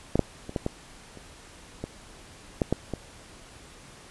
clicks, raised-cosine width 2 ms, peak -9 / -6 / -23 / -13 / -13 / -30 / -18 / -9 / -9 / -16 dBFS, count 10, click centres 0.156 / 0.193 / 0.494 / 0.562 / 0.664 / 1.173 / 1.84 / 2.618 / 2.726 / 2.937 s, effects pink hiss -49 dBFS RMS until 4.1 s + resampled to 24000 Hz

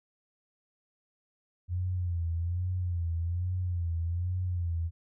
sine tone with vibrato, 87.31 Hz, F2, in tune, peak -28 dBFS, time 1.68-4.91 s, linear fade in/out 50 ms, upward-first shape sine, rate 1.2 Hz, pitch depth 82 cents each way, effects none

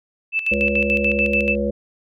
sine tone with tremolo, 2637 Hz, E7, in tune, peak -16 dBFS, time 0.32-1.56 s, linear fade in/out 50 ms, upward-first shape square, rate 6.9 Hz, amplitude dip 70%
harmonic tone, 69.9 Hz, C#2, 15 cents sharp, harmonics 1 / 3 / 5 / 7 / 8, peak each -28 / -23 / -29 / -24 / -25 dBFS, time 0.51-1.71 s, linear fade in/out 10 ms
effects none

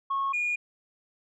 sine tone pair in turn, 1095 / 2436 Hz, C#6 / D#7, -22 / -37 cents, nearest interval octave + major second, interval 1385 cents, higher second, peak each -24 dBFS, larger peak neither, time 0.1-0.33 / 0.33-0.56 s, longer neither, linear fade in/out 10 ms, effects tanh soft clip ceiling -22 dBFS

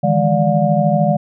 sine tone cluster, 152.1 / 165.2 / 205.8 / 584 / 715 Hz, D#3 / E3 / G#3 / D5 / F5, -39 / +4 / -16 / -10 / +41 cents, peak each -18 dBFS, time 0.03-1.17 s, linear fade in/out 10 ms, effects none

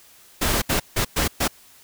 pink noise bursts at uneven times, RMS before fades -21 dBFS, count 5, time 0.41-0.62 / 0.69-0.8 / 0.96-1.05 / 1.16-1.28 / 1.4-1.48 s, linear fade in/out 10 ms, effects white hiss -51 dBFS RMS until 1.83 s

